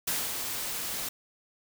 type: noise with ADSR envelope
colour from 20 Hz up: white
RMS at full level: -29 dBFS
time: 0.07-1.09 s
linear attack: 8 ms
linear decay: 220 ms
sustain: -5 dB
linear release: 5 ms
effects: none